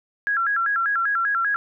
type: tone with vibrato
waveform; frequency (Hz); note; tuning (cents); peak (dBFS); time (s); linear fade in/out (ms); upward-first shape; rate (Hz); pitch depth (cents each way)
sine; 1500; F#6; +23; -19; 0.27-1.56; 0; square; 5.1; 170
effects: none